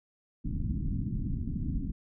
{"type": "low-pass noise", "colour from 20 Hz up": "pink", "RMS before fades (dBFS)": -32, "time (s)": [0.44, 1.92], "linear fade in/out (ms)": 10, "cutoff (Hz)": 280, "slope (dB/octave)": 48, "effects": []}